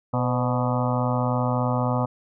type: harmonic tone with a mistuned harmonic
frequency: 123.5 Hz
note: B2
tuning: in tune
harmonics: 1 / 2 / 4 / 5 / 6 / 7 / 8 / 9 / 10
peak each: -24 / -27 / -30 / -31 / -32 / -32 / -33 / -34 / -34 dBFS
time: 0.13-2.06 s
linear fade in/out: 10 ms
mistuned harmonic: 4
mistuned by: +52 cents
effects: none